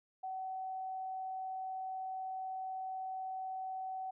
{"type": "tone", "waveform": "sine", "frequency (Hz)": 756, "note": "F#5", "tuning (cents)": 37, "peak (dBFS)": -38, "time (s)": [0.23, 4.11], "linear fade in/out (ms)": 10, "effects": []}